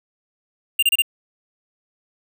square tone bursts, 2794 Hz, F7, in tune, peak -14 dBFS, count 4, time 0.79-1.021 s, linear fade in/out 5 ms, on 36 ms, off 29 ms, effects none

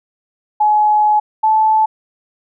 sine tone pair in turn, 846 / 871.3 Hz, G#5 / A5, +32 / -17 cents, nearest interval minor second, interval 51 cents, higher second, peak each -9 dBFS, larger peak neither, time 0.6-1.2 / 1.43-1.86 s, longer first, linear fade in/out 10 ms, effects none

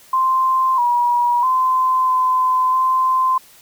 sine tone with pitch steps, 1044 / 963 / 1031 / 1024 / 1036 Hz, C6 / B5 / C6 / C6 / C6, -4 / -44 / -26 / -38 / -17 cents, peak -13 dBFS, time 0.13-3.38 s, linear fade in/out 5 ms, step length 650 ms, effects white hiss -47 dBFS RMS until 3.61 s

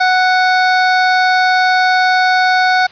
square tone pair together, 739.6 / 1480 Hz, F#5 / F#6, -1 / 0 cents, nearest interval octave, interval 1201 cents, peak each -12 / -14 dBFS, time 0-2.87 s, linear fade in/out 10 ms, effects white hiss -39 dBFS RMS until 2.91 s + resampled to 11025 Hz

